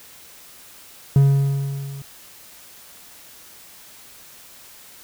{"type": "tone with level ramp", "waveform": "triangle", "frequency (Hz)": 138.59, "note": "C#3", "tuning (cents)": 0, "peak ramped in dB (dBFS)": [-7, -30], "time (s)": [1.16, 2.02], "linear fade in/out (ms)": 2, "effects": ["white hiss -45 dBFS RMS until 5.03 s"]}